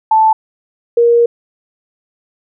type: tone pair in turn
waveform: sine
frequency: 878 / 471.1 Hz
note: A5 / A#4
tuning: -4 / +18 cents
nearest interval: major seventh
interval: 1078 cents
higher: first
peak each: -6 dBFS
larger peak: neither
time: 0.11-0.33 / 0.97-1.26 s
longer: second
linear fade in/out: 5 ms
effects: none